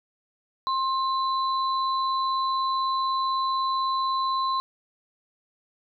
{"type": "tone pair together", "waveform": "sine", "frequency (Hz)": [1060, 4002], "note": ["C6", "B7"], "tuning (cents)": [22, 22], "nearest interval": "octave + major seventh", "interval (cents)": 2300, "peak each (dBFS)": [-23, -33], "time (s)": [0.67, 4.6], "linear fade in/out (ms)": 0, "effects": []}